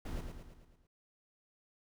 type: noise with echo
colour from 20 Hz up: brown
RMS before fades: -40 dBFS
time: 0.05-0.21 s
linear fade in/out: 5 ms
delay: 110 ms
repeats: 6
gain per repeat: -5 dB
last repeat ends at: 0.87 s
effects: none